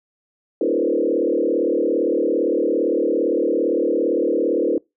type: tone with frequency modulation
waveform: sine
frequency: 403.1 Hz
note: G4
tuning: 48 cents sharp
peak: -16 dBFS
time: 0.61-4.78 s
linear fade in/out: 2 ms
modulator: 37.6 Hz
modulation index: 3.1
effects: noise-tail reverb RT60 0.2 s tail -25 dB re dry